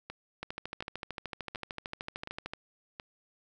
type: two click trains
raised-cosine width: 0.3 ms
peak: -21 / -24 dBFS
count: 29 / 5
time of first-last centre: 0.43-2.535 / 0.1-2.999 s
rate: 13.3 / 1.38 Hz
effects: none